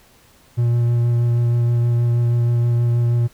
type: tone with vibrato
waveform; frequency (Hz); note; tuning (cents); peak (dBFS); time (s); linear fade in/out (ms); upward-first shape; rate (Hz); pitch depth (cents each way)
triangle; 119; A#2; +36; -12; 0.57-3.28; 20; sine; 6.3; 11
effects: pink hiss -52 dBFS RMS until 3.33 s